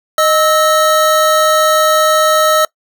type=tone pair together; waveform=square; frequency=620.4 / 1301 Hz; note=D#5 / E6; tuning=-5 / -23 cents; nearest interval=octave + minor second; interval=1282 cents; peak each=-12 dBFS; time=0.18-2.65 s; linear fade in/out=2 ms; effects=noise-tail reverb RT60 0.1 s tail -24 dB re dry